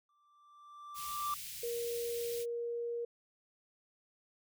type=tone with exponential growth; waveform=triangle; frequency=1174.7 Hz; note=D6; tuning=in tune; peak=-30 dBFS; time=0.09-1.34 s; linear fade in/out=2 ms; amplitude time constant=270 ms
type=band-stop noise; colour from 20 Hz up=white; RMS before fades=-45 dBFS; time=0.94-2.46 s; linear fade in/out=50 ms; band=160 to 2200 Hz; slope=24 dB/octave
type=tone; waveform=sine; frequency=471.7 Hz; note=A#4; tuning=20 cents sharp; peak=-35 dBFS; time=1.63-3.05 s; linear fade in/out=5 ms
effects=none